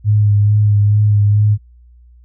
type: tone with vibrato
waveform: sine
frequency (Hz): 104.1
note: G#2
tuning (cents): +5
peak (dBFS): -8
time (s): 0.04-1.58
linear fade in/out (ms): 50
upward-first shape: sine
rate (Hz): 2.3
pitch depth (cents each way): 23
effects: added 60 Hz sine -41 dBFS peak until 2.24 s